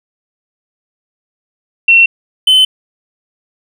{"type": "tone pair in turn", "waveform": ["sine", "triangle"], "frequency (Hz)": [2716, 3049], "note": ["F7", "G7"], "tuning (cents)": [-49, -49], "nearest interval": "major second", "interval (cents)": 200, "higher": "second", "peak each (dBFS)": -3, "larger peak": "neither", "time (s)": [[1.88, 2.06], [2.47, 2.65]], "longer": "neither", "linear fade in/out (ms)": 5, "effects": []}